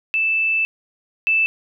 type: tone pair in turn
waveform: sine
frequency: 2639 / 2639 Hz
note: E7 / E7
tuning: +1 / +1 cents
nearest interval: unison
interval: 0 cents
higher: neither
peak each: -16 / -14 dBFS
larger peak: second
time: 0.14-0.65 / 1.27-1.46 s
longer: first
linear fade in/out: 0 ms
effects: none